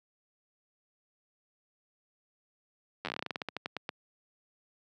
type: slowing click train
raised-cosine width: 0.3 ms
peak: -18 dBFS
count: 19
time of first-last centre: 3.05-3.891 s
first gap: 10 ms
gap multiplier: 1.16
effects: high-pass 150 Hz 12 dB/octave